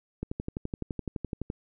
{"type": "click train", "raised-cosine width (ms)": 3, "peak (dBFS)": -19, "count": 16, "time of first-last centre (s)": [0.23, 1.501], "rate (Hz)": 11.8, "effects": []}